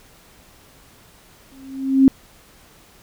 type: tone with exponential growth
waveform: sine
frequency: 267.9 Hz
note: C4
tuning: 41 cents sharp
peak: -5 dBFS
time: 1.52-2.08 s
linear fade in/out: 0 ms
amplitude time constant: 120 ms
effects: pink hiss -50 dBFS RMS until 3.02 s